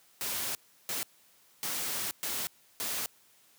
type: noise bursts at uneven times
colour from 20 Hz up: white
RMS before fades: -34 dBFS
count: 5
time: 0.21-0.55 / 0.89-1.03 / 1.63-2.11 / 2.23-2.47 / 2.8-3.06 s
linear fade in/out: 0 ms
effects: white hiss -63 dBFS RMS until 3.58 s + high-pass 100 Hz 12 dB/octave